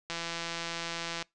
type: click train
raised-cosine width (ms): 0.2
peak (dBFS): -18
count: 190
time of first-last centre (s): 0.1-1.225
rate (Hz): 168
effects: noise-tail reverb RT60 0.2 s tail -25 dB re dry + resampled to 22050 Hz